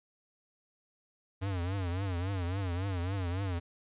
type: tone with vibrato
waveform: square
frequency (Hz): 92.5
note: F#2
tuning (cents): 0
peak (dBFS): -32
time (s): 1.41-3.6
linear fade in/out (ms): 20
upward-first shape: triangle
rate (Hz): 3.6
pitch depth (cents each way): 160
effects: resampled to 8000 Hz + 12-bit